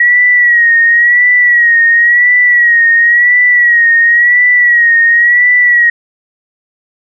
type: tone with vibrato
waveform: sine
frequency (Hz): 1912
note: A#6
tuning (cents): +43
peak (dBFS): -4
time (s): 0-5.9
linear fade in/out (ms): 5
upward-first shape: sine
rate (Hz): 0.95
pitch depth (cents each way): 57
effects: none